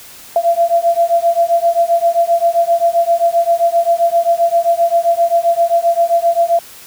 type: beating tone pair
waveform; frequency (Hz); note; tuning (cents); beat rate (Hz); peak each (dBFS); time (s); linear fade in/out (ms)
sine; 677 / 684.6; E5 / F5; +46 / -35; 7.6; -13; 0.36-6.59; 2
effects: white hiss -37 dBFS RMS until 6.86 s